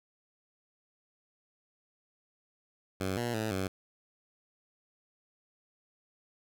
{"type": "tone with pitch steps", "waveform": "10% pulse", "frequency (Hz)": [94.7, 119.5, 109.5, 95], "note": ["F#2", "A#2", "A2", "F#2"], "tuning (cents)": [41, 43, -8, 46], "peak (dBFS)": -23, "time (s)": [3, 3.68], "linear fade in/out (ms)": 10, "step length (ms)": 170, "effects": []}